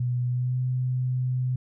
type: tone with pitch glide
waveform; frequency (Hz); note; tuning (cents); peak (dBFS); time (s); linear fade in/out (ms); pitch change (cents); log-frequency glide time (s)
sine; 123.47 to 127.09; B2 to C3; 0 to -50; -23; 0-1.56; 5; +50; 0.28-0.59
effects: none